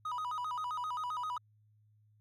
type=tone with vibrato; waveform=triangle; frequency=1108.7 Hz; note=C#6; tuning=in tune; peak=-33 dBFS; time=0.05-1.38 s; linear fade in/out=5 ms; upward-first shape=square; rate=7.6 Hz; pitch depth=210 cents each way; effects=added 106 Hz sine -64 dBFS peak until 2.2 s